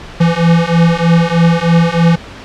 square beating tone pair, 166.4 / 169.6 Hz, E3 / E3, +17 / +50 cents, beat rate 3.2 Hz, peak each -12 / -11 dBFS, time 0.2-2.16 s, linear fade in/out 10 ms, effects pink hiss -31 dBFS RMS until 2.44 s + low-pass 4000 Hz 12 dB/octave

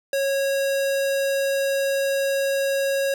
square tone, 549 Hz, C#5, 17 cents flat, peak -21 dBFS, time 0.13-3.14 s, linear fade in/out 2 ms, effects none

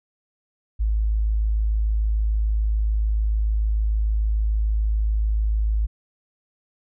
sine tone, 53.4 Hz, G#1, 49 cents sharp, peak -18 dBFS, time 0.79-5.87 s, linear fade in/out 20 ms, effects none

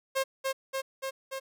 sawtooth tone with echo, 535 Hz, C5, 38 cents sharp, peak -22 dBFS, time 0.15-0.24 s, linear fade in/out 20 ms, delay 290 ms, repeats 4, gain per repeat -2 dB, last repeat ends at 1.4 s, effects none

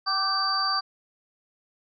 sine tone cluster, 772 / 1174 / 1542 / 4647 Hz, G5 / D6 / G6 / D8, -27 / -1 / -29 / -19 cents, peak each -33 / -26 / -33 / -26 dBFS, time 0.06-0.81 s, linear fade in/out 20 ms, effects none

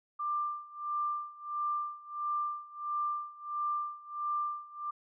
sine tone with tremolo, 1187 Hz, D6, 18 cents sharp, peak -29 dBFS, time 0.19-4.91 s, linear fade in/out 10 ms, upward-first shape sine, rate 1.5 Hz, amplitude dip 90%, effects none

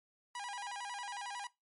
sawtooth tone with vibrato, 888 Hz, A5, 16 cents sharp, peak -37 dBFS, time 0.35-1.47 s, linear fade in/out 2 ms, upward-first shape square, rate 11 Hz, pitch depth 160 cents each way, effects noise-tail reverb RT60 0.2 s tail -20 dB re dry + MP3 48 kbps

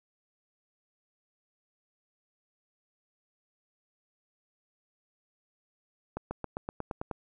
accelerating click train, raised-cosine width 1 ms, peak -20 dBFS, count 9, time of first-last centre 6.17-7.112 s, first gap 140 ms, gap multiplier 0.95, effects none

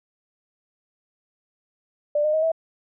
sine tone with pitch steps, 591 / 610.1 / 629.8 / 650.1 Hz, D5 / D#5 / D#5 / E5, +11 / -34 / +21 / -24 cents, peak -18 dBFS, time 2.15-2.518 s, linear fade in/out 5 ms, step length 92 ms, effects none

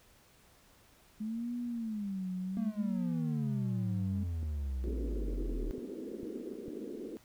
sine tone with vibrato, 210.8 Hz, G#3, 26 cents sharp, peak -34 dBFS, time 1.2-4.24 s, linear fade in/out 10 ms, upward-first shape sine, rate 0.65 Hz, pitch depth 240 cents each way
triangle exponential sweep, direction down, 233 to 37.59 Hz, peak -31 dBFS, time 2.57-5.71 s, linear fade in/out 0 ms
click train, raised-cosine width 3 ms, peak -33 dBFS, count 6, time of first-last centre 4.43-6.682 s, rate 2.22 Hz
white band-pass noise, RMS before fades -42 dBFS, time 4.84-7.17 s, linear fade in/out 0 ms, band 220 to 440 Hz, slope 48 dB/octave
effects pink hiss -63 dBFS RMS until 7.24 s

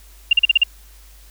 sine tone bursts, 2794 Hz, F7, in tune, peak -8 dBFS, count 6, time 0.31-0.636 s, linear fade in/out 5 ms, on 21 ms, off 40 ms, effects added 50 Hz sine -43 dBFS peak until 1.3 s + white hiss -50 dBFS RMS until 1.3 s

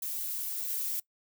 violet noise with level steps, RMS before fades -35 / -33 dBFS, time 0.02-1 s, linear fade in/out 5 ms, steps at 0.69 s, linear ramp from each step 10 ms, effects noise-tail reverb RT60 0.1 s tail -22 dB re dry

